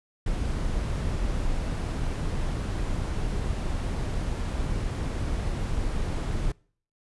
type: noise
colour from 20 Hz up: brown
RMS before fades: -28 dBFS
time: 0.26-6.52 s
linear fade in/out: 5 ms
effects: noise-tail reverb RT60 0.5 s tail -25 dB re dry + resampled to 24000 Hz